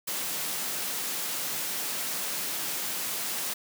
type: high-pass noise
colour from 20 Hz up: white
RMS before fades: -32 dBFS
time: 0.07-3.54 s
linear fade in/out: 10 ms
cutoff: 130 Hz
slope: 96 dB/octave
effects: none